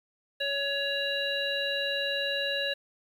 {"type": "harmonic tone", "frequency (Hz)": 560, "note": "C#5", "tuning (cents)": 18, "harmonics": [1, 3, 5, 7], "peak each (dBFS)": [-33, -33, -33, -33], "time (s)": [0.4, 2.74], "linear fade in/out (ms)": 10, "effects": ["9-bit"]}